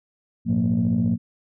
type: tone cluster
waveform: sine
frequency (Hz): 101.6 / 116.2 / 178.4 / 230.9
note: G#2 / A#2 / F3 / A#3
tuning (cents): -38 / -5 / +37 / -16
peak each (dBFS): -27 / -24 / -22 / -20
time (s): 0.45-1.18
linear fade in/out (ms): 50
effects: tanh soft clip ceiling -13 dBFS